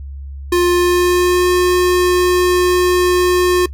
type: tone with pitch glide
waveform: square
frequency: 353 to 359.8 Hz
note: F4 to F#4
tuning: +19 to -48 cents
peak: -11 dBFS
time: 0.52-3.66 s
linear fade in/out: 5 ms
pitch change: +33 cents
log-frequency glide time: 0.7-1.52 s
effects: noise-tail reverb RT60 0.1 s tail -21 dB re dry + added 69 Hz sine -26 dBFS peak until 3.73 s